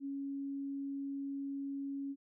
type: tone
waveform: sine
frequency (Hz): 277.2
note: C#4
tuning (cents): 0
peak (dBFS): -37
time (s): 0-2.16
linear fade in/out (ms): 50
effects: none